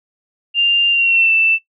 sine tone with pitch glide, 2794 to 2660 Hz, F7 to E7, 0 to +15 cents, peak -10 dBFS, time 0.54-1.59 s, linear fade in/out 50 ms, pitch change -85 cents, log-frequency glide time 0.9-1.33 s, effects noise-tail reverb RT60 0.1 s tail -18 dB re dry

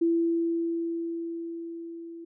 sine tone with level ramp, 334.7 Hz, E4, 26 cents sharp, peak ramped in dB -20 to -39 dBFS, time 0.01-2.25 s, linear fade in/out 10 ms, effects none

